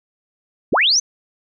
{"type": "linear sweep", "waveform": "sine", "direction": "up", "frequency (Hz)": [69.3, 6350], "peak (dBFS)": -12, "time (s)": [0.72, 1], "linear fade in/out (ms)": 10, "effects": []}